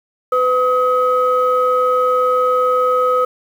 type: tone pair together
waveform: sine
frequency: 503.6 / 1269 Hz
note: B4 / D#6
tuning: +34 / +34 cents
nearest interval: octave + major third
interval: 1600 cents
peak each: -14 dBFS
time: 0.32-3.25 s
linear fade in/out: 5 ms
effects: tanh soft clip ceiling -5 dBFS + 7-bit